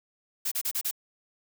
blue noise bursts, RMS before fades -29 dBFS, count 5, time 0.45-0.912 s, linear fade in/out 10 ms, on 66 ms, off 33 ms, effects none

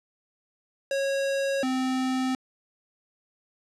square tone pair in turn, 549 / 259.1 Hz, C#5 / C4, -17 / -17 cents, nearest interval octave + minor second, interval 1300 cents, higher first, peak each -25 dBFS, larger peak neither, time 0.91-1.63 / 1.63-2.35 s, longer neither, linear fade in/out 2 ms, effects low-pass 8000 Hz 12 dB/octave

